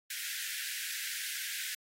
pink high-pass noise, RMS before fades -39 dBFS, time 0.1-1.75 s, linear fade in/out 5 ms, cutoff 1500 Hz, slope 96 dB/octave, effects AAC 48 kbps

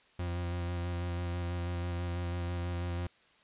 40% pulse tone with vibrato, 87.31 Hz, F2, in tune, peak -32 dBFS, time 0.19-3.07 s, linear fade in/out 5 ms, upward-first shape square, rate 6.1 Hz, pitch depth 15 cents each way, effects white hiss -64 dBFS RMS until 3.43 s + resampled to 8000 Hz

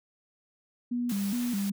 sine tone with vibrato, 220 Hz, A3, in tune, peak -27 dBFS, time 0.91-1.72 s, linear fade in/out 10 ms, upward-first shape square, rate 2.4 Hz, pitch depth 170 cents each way
white noise, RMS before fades -41 dBFS, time 1.09-1.7 s, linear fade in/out 5 ms
effects none

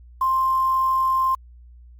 sine tone with quantisation, 1051 Hz, C6, 7 cents sharp, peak -17 dBFS, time 0.21-1.35 s, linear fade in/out 5 ms, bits 7, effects added 60 Hz sine -43 dBFS peak until 1.99 s + Opus 48 kbps

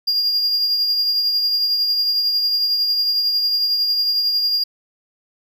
triangle tone with tremolo, 4818 Hz, D8, 43 cents sharp, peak -13 dBFS, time 0.07-4.64 s, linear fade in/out 10 ms, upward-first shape triangle, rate 11 Hz, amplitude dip 40%, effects none

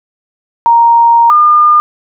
sine tone pair in turn, 933 / 1209.3 Hz, A#5 / D#6, +1 / -50 cents, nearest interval major third, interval 449 cents, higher second, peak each -3 dBFS, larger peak neither, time 0.66-1.3 / 1.3-1.8 s, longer first, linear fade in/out 0 ms, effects none

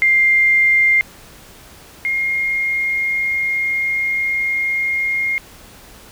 sine tone pair in turn, 2100 / 2133 Hz, C7 / C7, +6 / +33 cents, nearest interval unison, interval 27 cents, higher second, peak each -10 / -16 dBFS, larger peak first, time 0.02-1.01 / 2.05-5.38 s, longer second, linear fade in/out 0 ms, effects pink hiss -42 dBFS RMS until 6.11 s

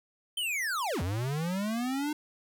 square linear two-way sweep, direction down then up, 3140 to 82.41 to 305.5 Hz, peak -30 dBFS, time 0.37-2.13 s, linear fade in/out 5 ms, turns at 1.02 s, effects none

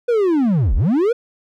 triangle linear two-way sweep, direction down then up, 496.5 to 33.21 to 496.5 Hz, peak -11 dBFS, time 0.08-1.13 s, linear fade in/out 10 ms, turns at 0.75 s, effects none

